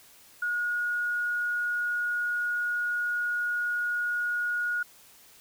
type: tone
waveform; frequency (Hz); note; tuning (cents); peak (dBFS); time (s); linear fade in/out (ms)
sine; 1444; F#6; -43; -26; 0.42-4.83; 5
effects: white hiss -55 dBFS RMS until 5.4 s